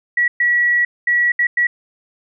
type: tone bursts at uneven times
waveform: sine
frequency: 1931 Hz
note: B6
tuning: 39 cents flat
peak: -12 dBFS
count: 5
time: 0.17-0.28 / 0.4-0.85 / 1.07-1.32 / 1.39-1.47 / 1.57-1.67 s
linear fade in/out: 5 ms
effects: none